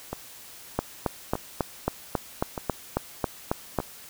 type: two click trains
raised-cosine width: 1 ms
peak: -9 / -16 dBFS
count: 12 / 4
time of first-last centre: 0.79-3.787 / 0.13-3.802 s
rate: 3.67 / 0.817 Hz
effects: white hiss -46 dBFS RMS until 4.09 s